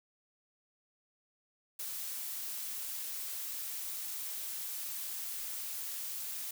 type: noise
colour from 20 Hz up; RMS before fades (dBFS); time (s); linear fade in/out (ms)
blue; -40; 1.79-6.51; 5
effects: none